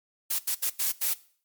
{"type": "noise bursts at uneven times", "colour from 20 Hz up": "blue", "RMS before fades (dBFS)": -27, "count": 5, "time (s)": [[0.3, 0.39], [0.47, 0.55], [0.62, 0.7], [0.79, 0.92], [1.01, 1.14]], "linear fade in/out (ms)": 10, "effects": ["noise-tail reverb RT60 0.5 s tail -19 dB re dry", "MP3 96 kbps"]}